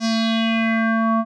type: tone with low-pass filter sweep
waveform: square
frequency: 225.2 Hz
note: A3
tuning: 40 cents sharp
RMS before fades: -19 dBFS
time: 0-1.25 s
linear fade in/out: 50 ms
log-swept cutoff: 5600 to 960 Hz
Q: 4.2
effects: none